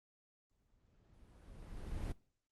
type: noise with exponential growth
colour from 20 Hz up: brown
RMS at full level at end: -39 dBFS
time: 0.51-2.12 s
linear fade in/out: 1 ms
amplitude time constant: 350 ms
effects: noise-tail reverb RT60 0.6 s tail -24 dB re dry + Opus 24 kbps